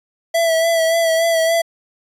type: tone with vibrato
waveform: square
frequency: 659.3 Hz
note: E5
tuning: in tune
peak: -14 dBFS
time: 0.34-1.62 s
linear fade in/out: 10 ms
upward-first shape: sine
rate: 3.5 Hz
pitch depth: 31 cents each way
effects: resampled to 32000 Hz